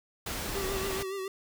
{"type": "noise", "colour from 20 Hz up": "pink", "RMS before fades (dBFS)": -35, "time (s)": [0.26, 1.03], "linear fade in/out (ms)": 5}
{"type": "tone with vibrato", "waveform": "square", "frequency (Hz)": 386.9, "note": "G4", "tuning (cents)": -23, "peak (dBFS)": -34, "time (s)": [0.55, 1.28], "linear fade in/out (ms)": 2, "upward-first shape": "sine", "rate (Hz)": 7.1, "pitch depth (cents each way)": 50}
{"effects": []}